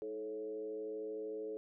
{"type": "tone with frequency modulation", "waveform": "sine", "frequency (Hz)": 432.5, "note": "A4", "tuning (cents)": -30, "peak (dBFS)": -39, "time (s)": [0.02, 1.57], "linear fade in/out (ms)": 0, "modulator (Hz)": 113, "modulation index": 0.7, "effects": []}